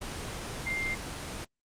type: tone in noise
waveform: sine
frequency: 2100 Hz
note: C7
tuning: 6 cents sharp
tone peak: -30 dBFS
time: 0.66-0.95 s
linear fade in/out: 10 ms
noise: pink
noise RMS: -37 dBFS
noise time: 0.01-1.45 s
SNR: +4 dB
effects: low-pass 9000 Hz 12 dB/octave + Opus 24 kbps